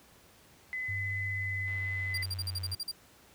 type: tone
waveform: sine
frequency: 2021 Hz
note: B6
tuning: 39 cents sharp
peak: -33 dBFS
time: 0.73-2.23 s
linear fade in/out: 0 ms
type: tone with pitch glide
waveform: sine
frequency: 97.9 to 91.87 Hz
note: G2 to F#2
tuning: -2 to -12 cents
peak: -35 dBFS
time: 0.88-2.75 s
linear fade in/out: 10 ms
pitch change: -110 cents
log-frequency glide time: 1.29-2.53 s
type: click train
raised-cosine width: 0.3 ms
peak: -37 dBFS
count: 114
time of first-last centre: 1.68-2.746 s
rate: 106 Hz
type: tone bursts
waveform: 40% pulse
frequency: 4753 Hz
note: D8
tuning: 20 cents sharp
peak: -32 dBFS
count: 10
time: 2.14-2.915 s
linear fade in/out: 5 ms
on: 37 ms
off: 45 ms
effects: pink hiss -59 dBFS RMS until 3.34 s + high-pass 60 Hz 12 dB/octave